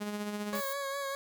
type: tone with tremolo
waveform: sawtooth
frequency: 207.7 Hz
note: G#3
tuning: in tune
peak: -29 dBFS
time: 0-0.61 s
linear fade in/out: 20 ms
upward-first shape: sine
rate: 15 Hz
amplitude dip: 40%
type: tone with vibrato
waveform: 20% pulse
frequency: 554.4 Hz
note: C#5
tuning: in tune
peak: -29 dBFS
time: 0.53-1.15 s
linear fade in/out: 0 ms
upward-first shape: sine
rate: 5 Hz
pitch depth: 29 cents each way
type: noise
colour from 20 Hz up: violet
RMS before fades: -41 dBFS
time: 0.55-0.73 s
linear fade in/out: 2 ms
effects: none